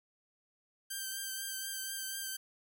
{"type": "tone with vibrato", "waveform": "5% pulse", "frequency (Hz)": 1568, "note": "G6", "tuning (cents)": 0, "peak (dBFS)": -27, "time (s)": [0.9, 2.37], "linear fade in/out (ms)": 10, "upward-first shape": "triangle", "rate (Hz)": 4.1, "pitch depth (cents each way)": 28, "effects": []}